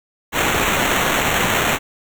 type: noise with sample-and-hold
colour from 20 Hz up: violet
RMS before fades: -18 dBFS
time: 0.32-1.79 s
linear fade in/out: 50 ms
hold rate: 4900 Hz
effects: none